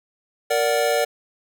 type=chord; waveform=square; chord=Bb augmented; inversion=none; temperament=equal with one note detuned; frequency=466.2 / 582.9 / 740 Hz; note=Bb4 / D5 / F#5; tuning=0 / -13 / 0 cents; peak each=-23 / -22 / -25 dBFS; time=0.5-1.05 s; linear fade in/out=10 ms; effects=none

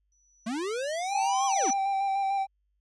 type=tone with exponential growth; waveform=sine; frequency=5920 Hz; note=F#8; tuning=in tune; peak=-27 dBFS; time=0.12-1.73 s; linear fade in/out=1 ms; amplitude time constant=350 ms
type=linear two-way sweep; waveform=square; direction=up then down; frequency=207.7 to 1107 to 207.7 Hz; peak=-30 dBFS; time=0.46-1.71 s; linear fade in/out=10 ms; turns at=1.46 s
type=tone with vibrato; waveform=triangle; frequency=784 Hz; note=G5; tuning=in tune; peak=-23 dBFS; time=1.11-2.47 s; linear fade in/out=50 ms; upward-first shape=square; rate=6.7 Hz; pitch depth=19 cents each way
effects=added 50 Hz sine -70 dBFS peak until 2.8 s + resampled to 22050 Hz

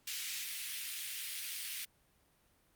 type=high-pass noise; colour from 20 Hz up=pink; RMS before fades=-41 dBFS; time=0.07-1.85 s; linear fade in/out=5 ms; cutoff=2200 Hz; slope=24 dB/octave; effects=pink hiss -71 dBFS RMS until 2.75 s + Opus 48 kbps

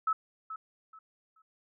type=tone with echo; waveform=sine; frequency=1300 Hz; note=E6; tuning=24 cents flat; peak=-25 dBFS; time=0.07-0.13 s; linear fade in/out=5 ms; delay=430 ms; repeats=3; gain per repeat=-12 dB; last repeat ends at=1.42 s; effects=none

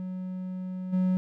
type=tone with level steps; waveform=triangle; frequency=184.7 Hz; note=F#3; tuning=3 cents flat; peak=-30 / -20 dBFS; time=0-1.17 s; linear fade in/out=0 ms; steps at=0.92 s; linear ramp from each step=20 ms; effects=none

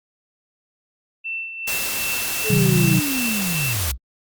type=tone with tremolo; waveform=sine; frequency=2680 Hz; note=E7; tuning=28 cents sharp; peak=-24 dBFS; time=1.24-3.74 s; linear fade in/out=20 ms; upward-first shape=sine; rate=2.6 Hz; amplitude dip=55%
type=noise; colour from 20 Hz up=white; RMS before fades=-25 dBFS; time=1.67-3.92 s; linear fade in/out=10 ms
type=linear sweep; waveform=sine; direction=down; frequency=445.4 to 52.2 Hz; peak=-23 dBFS; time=2.43-3.98 s; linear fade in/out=50 ms
type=chord; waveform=sine; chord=C diminished; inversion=none; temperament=just; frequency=130.81 / 156.98 / 188.37 Hz; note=C3 / Eb3 / Gb3; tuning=0 / +16 / +31 cents; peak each=-19 dBFS; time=2.5-3 s; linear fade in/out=5 ms
effects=Opus 48 kbps

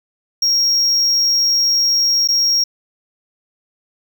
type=tone with dropouts; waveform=triangle; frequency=5588 Hz; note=F8; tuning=in tune; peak=-11 dBFS; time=0.42-2.64 s; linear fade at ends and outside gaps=5 ms; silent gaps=2.276-2.286 s; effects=none

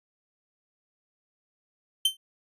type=tone with exponential decay; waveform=45% pulse; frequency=3100 Hz; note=G7; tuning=20 cents flat; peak=-16 dBFS; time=2.05-2.17 s; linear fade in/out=5 ms; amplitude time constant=24 ms; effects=resampled to 32000 Hz

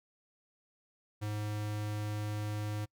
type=tone; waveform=square; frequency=105.3 Hz; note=G#2; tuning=24 cents sharp; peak=-35 dBFS; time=1.21-2.86 s; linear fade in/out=20 ms; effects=noise-tail reverb RT60 0.1 s tail -26 dB re dry

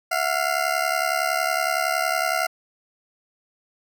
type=ring-modulated tone; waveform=20% pulse; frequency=696 Hz; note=F5; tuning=6 cents flat; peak=-13 dBFS; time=0.11-2.47 s; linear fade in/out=10 ms; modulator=35.4 Hz; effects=none

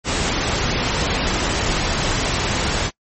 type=noise; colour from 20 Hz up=pink; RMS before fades=-20 dBFS; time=0.04-2.91 s; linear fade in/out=50 ms; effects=noise-tail reverb RT60 0.1 s tail -24 dB re dry + MP3 32 kbps

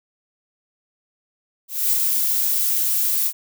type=noise with ADSR envelope; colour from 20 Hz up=violet; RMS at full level=-17 dBFS; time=1.68-3.33 s; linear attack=250 ms; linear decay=7 ms; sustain=-3 dB; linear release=62 ms; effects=none

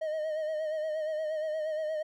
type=tone with vibrato; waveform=triangle; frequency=622.3 Hz; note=D#5; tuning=in tune; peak=-28 dBFS; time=0.01-2.03 s; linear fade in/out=10 ms; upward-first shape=sine; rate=8.5 Hz; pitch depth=46 cents each way; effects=none

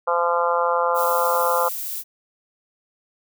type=harmonic tone; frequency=171.9 Hz; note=F3; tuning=27 cents flat; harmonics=3 / 4 / 5 / 6 / 7 / 8; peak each=-22 / -28 / -25 / -24 / -25 / -28 dBFS; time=0.07-1.69 s; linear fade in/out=10 ms
type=noise; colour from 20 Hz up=violet; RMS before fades=-29 dBFS; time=0.94-2.04 s; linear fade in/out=50 ms
effects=none

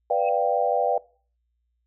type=chord; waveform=sine; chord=G dominant seventh; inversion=first; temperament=equal; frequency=493.9 / 587.3 / 698.5 / 784 Hz; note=B4 / D5 / F5 / G5; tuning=0 / 0 / 0 / 0 cents; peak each=-25 dBFS; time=0.1-0.98 s; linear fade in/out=5 ms
type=tone with exponential growth; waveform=sine; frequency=2575 Hz; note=E7; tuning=41 cents flat; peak=-33 dBFS; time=0.15-0.29 s; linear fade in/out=2 ms; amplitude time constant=30 ms
effects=noise-tail reverb RT60 0.4 s tail -21 dB re dry + added 59 Hz sine -70 dBFS peak until 1.86 s

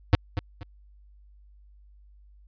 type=tone with echo; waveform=square; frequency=100.9 Hz; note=G#2; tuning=49 cents flat; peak=-14 dBFS; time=0.13-0.15 s; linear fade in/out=0 ms; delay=240 ms; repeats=2; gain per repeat=-11 dB; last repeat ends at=0.63 s; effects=added 50 Hz sine -51 dBFS peak until 2.47 s + resampled to 11025 Hz

